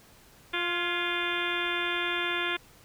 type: harmonic tone with a mistuned harmonic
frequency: 350.1 Hz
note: F4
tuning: 4 cents sharp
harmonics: 1 / 2 / 3 / 4 / 5 / 6 / 7 / 8 / 9 / 10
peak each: -35 / -41 / -37 / -35 / -35 / -36 / -35 / -40 / -40 / -36 dBFS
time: 0.53-2.57 s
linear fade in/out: 10 ms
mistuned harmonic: 5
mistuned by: -45 cents
effects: pink hiss -56 dBFS RMS until 2.84 s